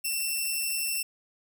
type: tone with amplitude modulation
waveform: 5% pulse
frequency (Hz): 2688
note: E7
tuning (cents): +33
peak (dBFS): -17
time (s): 0.04-1.03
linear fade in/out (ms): 10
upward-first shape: sine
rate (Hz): 148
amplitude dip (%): 30
effects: none